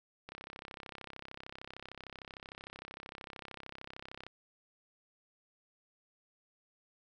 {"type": "click train", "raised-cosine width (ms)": 0.3, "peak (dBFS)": -29, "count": 133, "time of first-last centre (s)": [0.29, 4.266], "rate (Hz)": 33.2, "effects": []}